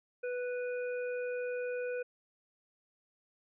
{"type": "harmonic tone", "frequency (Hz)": 493.8, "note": "B4", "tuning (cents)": 0, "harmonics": [1, 3, 5], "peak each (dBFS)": [-34, -44, -48], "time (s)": [0.23, 2.03], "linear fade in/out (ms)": 10, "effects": []}